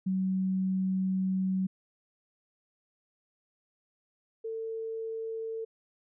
sine tone pair in turn, 188.5 / 448.3 Hz, F#3 / A4, +32 / +32 cents, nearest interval octave + minor third, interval 1500 cents, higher second, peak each -26 / -33 dBFS, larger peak first, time 0.06-1.67 / 4.44-5.65 s, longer first, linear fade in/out 10 ms, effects none

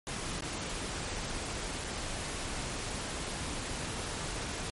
pink noise with dropouts, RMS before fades -37 dBFS, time 0.07-4.7 s, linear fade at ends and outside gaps 0 ms, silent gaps 0.407-0.422 / 1.841-1.845 s, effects MP3 48 kbps

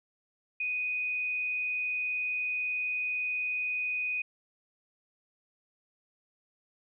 sine tone with frequency modulation, 2489 Hz, D#7, in tune, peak -29 dBFS, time 0.6-4.22 s, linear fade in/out 5 ms, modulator 74.5 Hz, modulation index 0.34, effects none

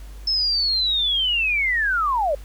sine linear sweep, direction down, 5280 to 536 Hz, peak -18 dBFS, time 0.27-2.35 s, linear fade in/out 5 ms, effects added 50 Hz sine -35 dBFS peak until 2.44 s + pink hiss -50 dBFS RMS until 2.44 s

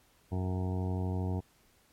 harmonic tone, 92.5 Hz, F#2, in tune, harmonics 1 / 2 / 3 / 4 / 5 / 7 / 8 / 9 / 10, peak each -31 / -37 / -41 / -43 / -45 / -48 / -49 / -50 / -51 dBFS, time 0.31-1.41 s, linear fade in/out 20 ms, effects pink hiss -66 dBFS RMS until 1.92 s + MP3 64 kbps

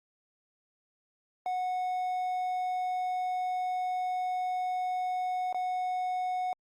triangle tone with dropouts, 734 Hz, F#5, 14 cents flat, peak -27 dBFS, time 1.46-6.53 s, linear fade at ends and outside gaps 1 ms, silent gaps 5.527-5.545 s, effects Opus 48 kbps

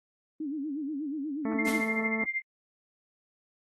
sine tone with vibrato, 292.2 Hz, D4, 9 cents flat, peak -31 dBFS, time 0.4-1.81 s, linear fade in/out 5 ms, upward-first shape sine, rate 8.3 Hz, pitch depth 140 cents each way
harmonic tone, 221.4 Hz, A3, 11 cents sharp, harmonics 1 / 2 / 3 / 4 / 5 / 6 / 8 / 9 / 10, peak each -31 / -37 / -41 / -43 / -45 / -47 / -49 / -50 / -51 dBFS, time 1.45-2.24 s, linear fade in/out 2 ms
sine tone with tremolo, 2101 Hz, C7, 7 cents sharp, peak -25 dBFS, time 1.58-2.42 s, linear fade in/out 10 ms, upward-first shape triangle, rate 13 Hz, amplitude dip 95%
white noise with exponential decay, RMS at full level -34 dBFS, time 1.67-2.09 s, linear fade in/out 2 ms, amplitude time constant 90 ms
effects AAC 32 kbps

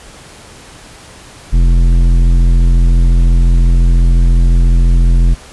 sine tone with tanh clipping, 42.87 Hz, F1, 31 cents flat, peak -7 dBFS, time 1.52-5.35 s, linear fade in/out 20 ms, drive 12 dB, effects pink hiss -36 dBFS RMS until 5.52 s + resampled to 24000 Hz

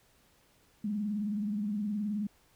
sine tone with vibrato, 207.7 Hz, G#3, in tune, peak -30 dBFS, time 0.84-2.27 s, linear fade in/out 5 ms, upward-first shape triangle, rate 19 Hz, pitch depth 100 cents each way, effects pink hiss -66 dBFS RMS until 2.55 s

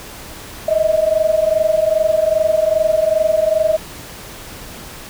sine tone pair together, 620.5 / 643 Hz, D#5 / E5, -5 / -43 cents, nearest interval minor second, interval 62 cents, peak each -15 dBFS, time 0.68-3.77 s, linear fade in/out 5 ms, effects pink hiss -34 dBFS RMS until 5.09 s

